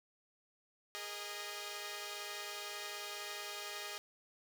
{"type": "chord", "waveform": "5% pulse", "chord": "Ab suspended second", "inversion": "none", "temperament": "equal with one note detuned", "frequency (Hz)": [411.2, 466.2, 622.3], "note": ["Ab4", "Bb4", "Eb5"], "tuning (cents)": [-17, 0, 0], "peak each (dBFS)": [-34, -40, -35], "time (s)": [0.95, 3.98], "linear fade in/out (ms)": 0, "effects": []}